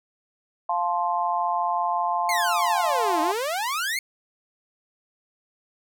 sine chord, F major, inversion none, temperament just, 698.5 / 873.1 / 1047.7 Hz, F5 / A5 / C6, 0 / -14 / +2 cents, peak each -26 dBFS, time 0.69-3.32 s, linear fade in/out 5 ms
sawtooth exponential two-way sweep, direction down then up, 2217 to 303 to 2217 Hz, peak -21 dBFS, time 2.29-3.99 s, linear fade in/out 2 ms, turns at 3.21 s
effects none

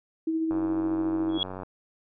sine tone with tremolo, 322.1 Hz, E4, 40 cents flat, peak -23 dBFS, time 0.27-1.38 s, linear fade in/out 5 ms, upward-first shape sine, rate 14 Hz, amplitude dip 30%
click train, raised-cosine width 1 ms, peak -23 dBFS, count 106, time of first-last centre 0.51-1.633 s, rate 93.5 Hz
sine tone with exponential growth, 3335 Hz, G#7, 7 cents sharp, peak -20 dBFS, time 1.29-1.43 s, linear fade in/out 1 ms, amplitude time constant 29 ms
effects none

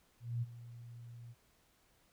sine tone with ADSR envelope, 118.7 Hz, A#2, 32 cents sharp, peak -32 dBFS, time 0.2-1.35 s, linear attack 220 ms, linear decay 32 ms, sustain -16 dB, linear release 41 ms, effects pink hiss -71 dBFS RMS until 2.12 s

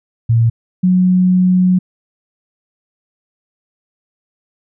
sine tone pair in turn, 115.3 / 183.03 Hz, A#2 / F#3, -19 / -19 cents, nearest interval minor sixth, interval 800 cents, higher second, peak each -8 dBFS, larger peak neither, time 0.29-0.5 / 0.83-1.79 s, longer second, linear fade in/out 10 ms, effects none

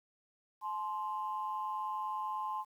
sine tone pair together, 856.5 / 1046.5 Hz, A5 / C6, -47 / 0 cents, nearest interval minor third, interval 347 cents, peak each -38 / -36 dBFS, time 0.61-2.65 s, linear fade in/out 50 ms, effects tanh soft clip ceiling -27 dBFS + 11-bit

